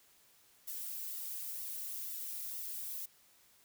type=noise with flanger; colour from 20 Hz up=violet; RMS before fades=-42 dBFS; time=0.67-3.06 s; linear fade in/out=10 ms; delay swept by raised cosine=1.2 to 3.1 ms; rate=2.1 Hz; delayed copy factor=-1; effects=white hiss -66 dBFS RMS until 3.64 s